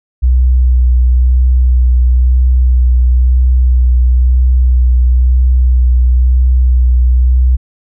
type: tone with vibrato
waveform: sine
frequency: 62.3 Hz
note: B1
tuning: 16 cents sharp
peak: -5 dBFS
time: 0.22-7.57 s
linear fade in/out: 20 ms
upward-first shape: sine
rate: 1 Hz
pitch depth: 19 cents each way
effects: none